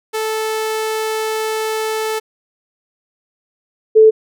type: tone pair in turn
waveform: sawtooth / sine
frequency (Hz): 437.8 / 437.8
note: A4 / A4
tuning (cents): -9 / -9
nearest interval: unison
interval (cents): 0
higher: neither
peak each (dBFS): -14 / -4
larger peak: second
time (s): 0.13-2.2 / 3.95-4.11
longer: first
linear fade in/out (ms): 20
effects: none